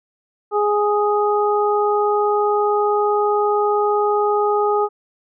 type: harmonic tone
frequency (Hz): 415.3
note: G#4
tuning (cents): 0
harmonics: 1 / 2 / 3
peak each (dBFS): -17 / -20 / -22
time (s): 0.51-4.89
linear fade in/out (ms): 50
effects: none